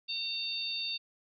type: harmonic tone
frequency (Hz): 911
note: A#5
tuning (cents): -40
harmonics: 3 / 4 / 5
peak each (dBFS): -39 / -37 / -36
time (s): 0.08-0.98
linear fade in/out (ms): 20
effects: none